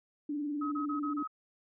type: tone with vibrato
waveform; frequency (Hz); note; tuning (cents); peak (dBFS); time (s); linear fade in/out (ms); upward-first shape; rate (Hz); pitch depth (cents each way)
sine; 292.6; D4; -6; -32; 0.29-1.23; 5; sine; 20; 63
type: tone bursts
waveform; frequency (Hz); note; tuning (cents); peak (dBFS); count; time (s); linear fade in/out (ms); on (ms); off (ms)
sine; 1272; D#6; +38; -35; 5; 0.61-1.276; 10; 110; 29
effects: none